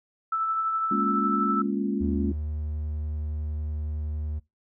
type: tone with tremolo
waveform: sine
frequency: 1318.5 Hz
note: E6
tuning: in tune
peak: -22 dBFS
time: 0.32-1.62 s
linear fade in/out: 5 ms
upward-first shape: triangle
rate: 12 Hz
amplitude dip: 35%
type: chord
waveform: sine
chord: Bb minor seventh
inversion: third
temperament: equal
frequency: 207.7 / 233.1 / 277.2 / 349.2 Hz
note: Ab3 / Bb3 / Db4 / F4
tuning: 0 / 0 / 0 / 0 cents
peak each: -27 / -32 / -29 / -33 dBFS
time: 0.91-2.32 s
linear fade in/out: 5 ms
type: tone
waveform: triangle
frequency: 75.9 Hz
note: D#2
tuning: 42 cents flat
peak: -26 dBFS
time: 2-4.4 s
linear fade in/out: 20 ms
effects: noise-tail reverb RT60 0.2 s tail -21 dB re dry